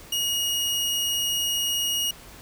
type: tone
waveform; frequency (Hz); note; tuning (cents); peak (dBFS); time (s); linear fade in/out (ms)
sawtooth; 2877; F#7; -49; -20; 0.12-2.11; 5
effects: pink hiss -46 dBFS RMS until 2.41 s